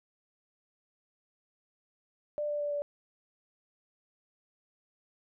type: tone with pitch steps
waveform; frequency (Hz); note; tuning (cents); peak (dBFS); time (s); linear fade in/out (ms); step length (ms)
sine; 593 / 588.6 / 584.2 / 579.8; D5 / D5 / D5 / D5; +17 / +4 / -9 / -22; -30; 2.38-2.82; 0; 110
effects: none